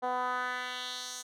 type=tone with band-pass filter sweep; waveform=10% pulse; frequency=250 Hz; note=B3; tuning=21 cents sharp; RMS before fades=-35 dBFS; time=0.02-1.23 s; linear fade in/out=20 ms; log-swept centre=690 to 7100 Hz; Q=1.9; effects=none